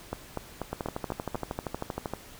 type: two click trains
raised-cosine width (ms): 1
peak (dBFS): -17 / -17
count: 19 / 6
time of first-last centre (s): 0.73-2.136 / 0.13-1.347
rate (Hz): 12.8 / 4.11
effects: pink hiss -49 dBFS RMS until 2.39 s